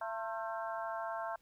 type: harmonic tone with a mistuned harmonic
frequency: 224.5 Hz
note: A3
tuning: 35 cents sharp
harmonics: 3 / 4 / 5 / 6 / 7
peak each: -40 / -42 / -44 / -46 / -47 dBFS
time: 0.01-1.36 s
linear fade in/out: 5 ms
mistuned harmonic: 5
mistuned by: -72 cents
effects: pink hiss -72 dBFS RMS until 1.41 s